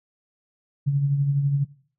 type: tone with tremolo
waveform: sine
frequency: 140.9 Hz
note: C#3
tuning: 29 cents sharp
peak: -16 dBFS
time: 0.86-1.65 s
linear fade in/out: 20 ms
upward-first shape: triangle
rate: 12 Hz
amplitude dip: 50%
effects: noise-tail reverb RT60 0.5 s tail -20 dB re dry